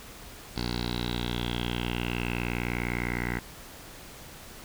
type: tone with low-pass filter sweep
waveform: 10% pulse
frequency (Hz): 59.8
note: A#1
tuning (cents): +45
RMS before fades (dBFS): -31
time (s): 0.56-3.39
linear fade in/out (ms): 5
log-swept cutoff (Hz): 4500 to 1900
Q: 6.8
effects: pink hiss -46 dBFS RMS until 4.64 s